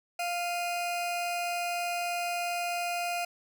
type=tone pair together; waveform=40% pulse; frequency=698.4 / 2476 Hz; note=F5 / D#7; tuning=0 / -9 cents; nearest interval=octave + minor seventh; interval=2191 cents; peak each=-30 / -36 dBFS; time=0.19-3.25 s; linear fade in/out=5 ms; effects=none